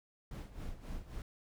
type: noise with tremolo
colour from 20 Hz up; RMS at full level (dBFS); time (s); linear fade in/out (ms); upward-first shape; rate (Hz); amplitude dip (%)
brown; -41; 0.31-1.22; 2; sine; 3.7; 75
effects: none